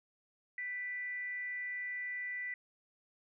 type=tone with frequency modulation; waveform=sine; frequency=1975.5 Hz; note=B6; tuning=in tune; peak=-37 dBFS; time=0.58-2.54 s; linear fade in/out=2 ms; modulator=436 Hz; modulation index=0.22; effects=none